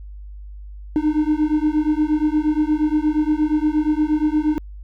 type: beating tone pair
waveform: triangle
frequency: 300.7 / 309.2 Hz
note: D4 / D#4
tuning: +41 / -11 cents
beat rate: 8.5 Hz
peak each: -17 / -17 dBFS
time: 0.96-4.58 s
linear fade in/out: 0 ms
effects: added 50 Hz sine -33 dBFS peak until 4.83 s